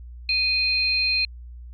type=tone pair together; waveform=sine; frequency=2483 / 4179 Hz; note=D#7 / C8; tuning=-4 / -3 cents; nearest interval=major sixth; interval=901 cents; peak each=-22 dBFS; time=0.29-1.25 s; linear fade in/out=2 ms; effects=added 60 Hz sine -37 dBFS peak until 1.73 s